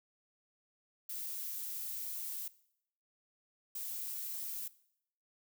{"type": "noise bursts at uneven times", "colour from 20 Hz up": "violet", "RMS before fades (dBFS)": -41, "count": 2, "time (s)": [[1.09, 2.48], [3.75, 4.68]], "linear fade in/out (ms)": 5, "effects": ["noise-tail reverb RT60 0.7 s tail -19 dB re dry"]}